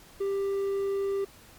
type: tone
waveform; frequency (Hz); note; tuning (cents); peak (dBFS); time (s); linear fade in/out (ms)
triangle; 394.5; G4; +11; -24; 0.2-1.25; 10
effects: pink hiss -53 dBFS RMS until 1.58 s + MP3 96 kbps